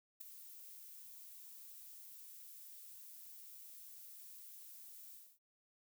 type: noise with ADSR envelope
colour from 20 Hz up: violet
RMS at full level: -45 dBFS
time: 0.2-5.39 s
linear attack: 13 ms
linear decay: 4 ms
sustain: -10 dB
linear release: 260 ms
effects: none